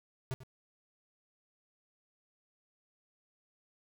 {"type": "tone with echo", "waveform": "square", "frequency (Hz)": 130.6, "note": "C3", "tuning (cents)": -3, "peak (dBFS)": -34, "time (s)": [0.31, 0.34], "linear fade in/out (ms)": 0, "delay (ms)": 94, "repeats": 1, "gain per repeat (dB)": -14, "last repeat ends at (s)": 0.434, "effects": []}